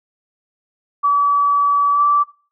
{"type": "tone with pitch glide", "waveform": "sine", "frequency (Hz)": [1146, 1162], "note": ["D6", "D6"], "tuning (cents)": [-43, -19], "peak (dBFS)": -11, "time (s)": [1.03, 2.24], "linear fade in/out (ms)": 20, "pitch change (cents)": 24, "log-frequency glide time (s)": [1.93, 2.01], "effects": ["noise-tail reverb RT60 0.4 s tail -20 dB re dry"]}